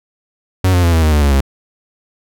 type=tone with pitch steps; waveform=45% pulse; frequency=93.1 / 89 / 85.08 / 81.33 / 77.75 / 74.32 / 71.05 / 67.92 Hz; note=F#2 / F2 / F2 / E2 / D#2 / D2 / C#2 / C#2; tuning=+11 / +33 / -45 / -23 / -1 / +21 / +43 / -35 cents; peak=-9 dBFS; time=0.64-1.408 s; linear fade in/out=5 ms; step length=96 ms; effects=none